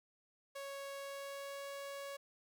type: tone with pitch glide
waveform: sawtooth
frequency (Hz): 554.4 to 558.3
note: C#5 to C#5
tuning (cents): 0 to +12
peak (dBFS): -40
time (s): 0.55-2.17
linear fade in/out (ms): 10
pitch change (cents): +12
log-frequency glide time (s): 0.92-1.66
effects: none